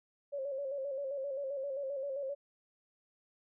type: tone with vibrato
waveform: sine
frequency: 550 Hz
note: C#5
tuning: 14 cents flat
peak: -35 dBFS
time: 0.32-2.35 s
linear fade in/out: 20 ms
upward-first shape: square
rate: 7.6 Hz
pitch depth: 56 cents each way
effects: none